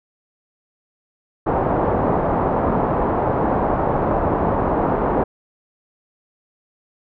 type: low-pass noise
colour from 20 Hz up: white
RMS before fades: -19 dBFS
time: 1.46-5.24 s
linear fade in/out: 10 ms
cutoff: 940 Hz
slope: 24 dB/octave
effects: none